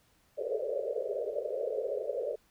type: band-pass noise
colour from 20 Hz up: white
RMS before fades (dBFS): -34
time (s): 0.37-2.36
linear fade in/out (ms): 20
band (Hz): 400 to 610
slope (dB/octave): 96
effects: pink hiss -68 dBFS RMS until 2.5 s